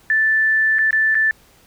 sine tone with dropouts, 1760 Hz, A6, in tune, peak -13 dBFS, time 0.1-1.31 s, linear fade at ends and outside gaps 1 ms, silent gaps 0.785-0.79 / 0.908-0.929 / 1.146-1.152 s, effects pink hiss -52 dBFS RMS until 1.66 s

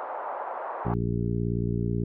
pink band-pass noise, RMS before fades -34 dBFS, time 0-0.94 s, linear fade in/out 0 ms, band 610 to 1100 Hz, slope 24 dB/octave
harmonic tone, 58.27 Hz, A#1, in tune, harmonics 1 / 2 / 3 / 4 / 5 / 6 / 7, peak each -34 / -28 / -30 / -35 / -38 / -37 / -35 dBFS, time 0.85-2.04 s, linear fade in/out 5 ms
effects none

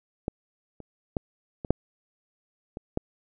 clicks, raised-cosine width 2 ms, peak -14 / -28 / -13 / -21 / -6 / -22 / -12 dBFS, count 7, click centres 0.281 / 0.803 / 1.168 / 1.648 / 1.706 / 2.771 / 2.974 s, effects none

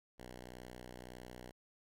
5% pulse tone with vibrato, 61.74 Hz, B1, in tune, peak -38 dBFS, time 0.18-1.52 s, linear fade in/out 20 ms, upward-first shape triangle, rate 17 Hz, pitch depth 16 cents each way, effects AAC 64 kbps

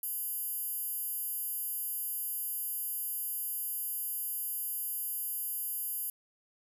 square tone with high-pass filter, 980 Hz, B5, 14 cents flat, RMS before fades -36 dBFS, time 0.03-6.1 s, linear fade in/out 2 ms, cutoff 12000 Hz, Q 8.5, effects none

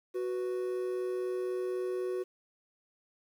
triangle tone pair together, 370 / 493.9 Hz, F#4 / B4, 0 / 0 cents, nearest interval perfect fourth, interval 500 cents, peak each -30 / -37 dBFS, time 0.14-2.24 s, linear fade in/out 20 ms, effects 10-bit

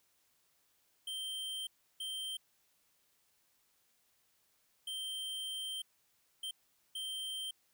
square tone bursts at uneven times, 3136 Hz, G7, in tune, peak -39 dBFS, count 5, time 1.07-1.67 / 2-2.37 / 4.87-5.82 / 6.43-6.51 / 6.95-7.51 s, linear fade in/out 5 ms, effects white hiss -74 dBFS RMS until 7.73 s

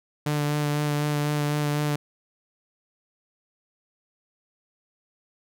sawtooth tone with vibrato, 147.8 Hz, D3, 11 cents sharp, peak -19 dBFS, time 0.26-1.96 s, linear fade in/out 5 ms, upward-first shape sine, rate 4 Hz, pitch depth 16 cents each way, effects none

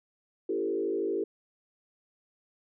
sine tone with frequency modulation, 392 Hz, G4, in tune, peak -27 dBFS, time 0.49-1.24 s, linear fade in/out 5 ms, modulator 52.7 Hz, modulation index 1.3, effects none

